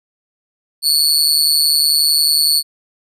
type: tone with amplitude modulation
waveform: sawtooth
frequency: 4435 Hz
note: C#8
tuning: in tune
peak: -4 dBFS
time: 0.82-2.63 s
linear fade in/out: 50 ms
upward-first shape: sine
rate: 151 Hz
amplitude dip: 100%
effects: resampled to 32000 Hz